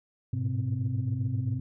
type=tone cluster; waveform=sine; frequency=103.6 / 111.3 / 126.2 / 260 Hz; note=G#2 / A2 / B2 / C4; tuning=-4 / +20 / +38 / -11 cents; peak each=-30 / -35 / -29 / -37 dBFS; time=0.33-1.6 s; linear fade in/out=5 ms; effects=tanh soft clip ceiling -19 dBFS